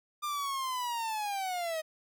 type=linear sweep; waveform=45% pulse; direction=down; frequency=1205 to 622.3 Hz; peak=-32 dBFS; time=0.22-1.82 s; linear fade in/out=20 ms; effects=none